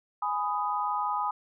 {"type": "chord", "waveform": "sine", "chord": "G# minor", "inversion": "none", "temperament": "just", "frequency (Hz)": [830.6, 996.7, 1245.9], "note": ["G#5", "B5", "D#6"], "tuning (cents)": [0, 16, 2], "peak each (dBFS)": -31, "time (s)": [0.22, 1.31], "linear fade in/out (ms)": 5, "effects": []}